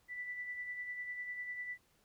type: tone with tremolo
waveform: sine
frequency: 1975.5 Hz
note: B6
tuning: in tune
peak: -38 dBFS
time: 0.08-1.78 s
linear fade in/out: 50 ms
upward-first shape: sine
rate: 10 Hz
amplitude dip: 45%
effects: pink hiss -72 dBFS RMS until 2.04 s